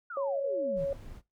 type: exponential sweep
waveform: sine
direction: down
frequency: 1480 to 147.3 Hz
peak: -37 dBFS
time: 0.1-0.85 s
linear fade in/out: 5 ms
type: tone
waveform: sine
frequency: 554.4 Hz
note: C#5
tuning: in tune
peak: -28 dBFS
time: 0.17-0.93 s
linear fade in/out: 2 ms
type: noise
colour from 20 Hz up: brown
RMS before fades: -45 dBFS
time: 0.75-1.22 s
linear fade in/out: 50 ms
effects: noise-tail reverb RT60 0.2 s tail -18 dB re dry